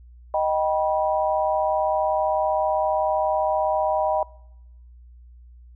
sine chord, Eb augmented, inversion none, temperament just, 622.3 / 777.8 / 972.3 Hz, Eb5 / G5 / B5, 0 / -14 / -27 cents, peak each -22 / -24 / -26 dBFS, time 0.34-4.23 s, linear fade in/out 2 ms, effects noise-tail reverb RT60 0.9 s tail -25 dB re dry + added 60 Hz sine -44 dBFS peak until 5.75 s

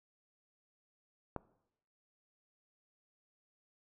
click, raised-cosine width 1 ms, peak -23 dBFS, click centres 1.363 s, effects noise-tail reverb RT60 0.8 s tail -20 dB re dry

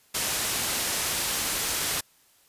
white low-pass noise, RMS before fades -28 dBFS, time 0.14-2.01 s, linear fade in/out 10 ms, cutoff 12000 Hz, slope 12 dB/octave, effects white hiss -61 dBFS RMS until 2.48 s + resampled to 32000 Hz

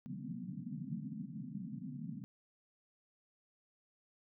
white band-pass noise, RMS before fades -44 dBFS, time 0.06-2.24 s, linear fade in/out 0 ms, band 130 to 260 Hz, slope 96 dB/octave, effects none

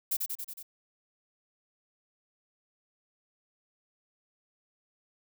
violet noise with echo, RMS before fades -29 dBFS, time 0.11-0.17 s, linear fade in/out 10 ms, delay 92 ms, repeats 5, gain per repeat -3 dB, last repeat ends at 0.63 s, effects none

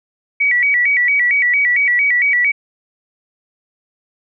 sine tone with vibrato, 2102 Hz, C7, 7 cents sharp, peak -11 dBFS, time 0.4-2.52 s, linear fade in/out 10 ms, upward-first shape square, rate 4.4 Hz, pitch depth 130 cents each way, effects none

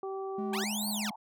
harmonic tone, 386.4 Hz, G4, 25 cents flat, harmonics 1 / 2 / 3, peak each -35 / -41 / -45 dBFS, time 0.03-0.64 s, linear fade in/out 2 ms
triangle tone with vibrato, 210 Hz, G#3, 19 cents sharp, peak -32 dBFS, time 0.38-1.11 s, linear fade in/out 5 ms, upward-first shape sine, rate 3.4 Hz, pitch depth 9 cents each way
pink band-pass noise, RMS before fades -46 dBFS, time 0.52-1.16 s, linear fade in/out 5 ms, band 720 to 960 Hz, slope 96 dB/octave
15% pulse linear two-way sweep, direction up then down, 735 to 4636 to 998 Hz, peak -27 dBFS, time 0.53-1.1 s, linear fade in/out 5 ms, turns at 0.89 s
effects none

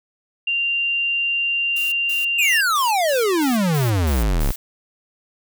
sine tone, 2780 Hz, F7, 9 cents flat, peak -18 dBFS, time 0.47-2.61 s, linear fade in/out 5 ms
blue noise bursts, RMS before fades -33 dBFS, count 9, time 1.76-4.56 s, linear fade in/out 5 ms, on 160 ms, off 170 ms
square exponential sweep, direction down, 2637 to 30.64 Hz, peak -17 dBFS, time 2.38-4.52 s, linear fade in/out 10 ms
effects none

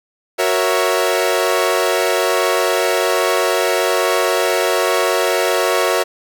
sawtooth chord, F# dominant seventh, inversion none, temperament equal, 370 / 466.2 / 554.4 / 659.3 Hz, F#4 / A#4 / C#5 / E5, 0 / 0 / 0 / 0 cents, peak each -16 dBFS, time 0.38-6.04 s, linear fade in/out 20 ms, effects none

